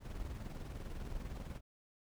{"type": "noise with tremolo", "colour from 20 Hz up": "brown", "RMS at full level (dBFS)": -42, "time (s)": [0, 1.61], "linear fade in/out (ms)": 50, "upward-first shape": "square", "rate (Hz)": 20, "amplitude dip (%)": 45, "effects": []}